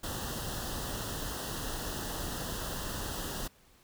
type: band-stop noise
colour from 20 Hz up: pink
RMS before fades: -37 dBFS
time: 0.03-3.48 s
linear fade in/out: 10 ms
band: 1900 to 2700 Hz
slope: 96 dB/octave
effects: pink hiss -63 dBFS RMS until 3.83 s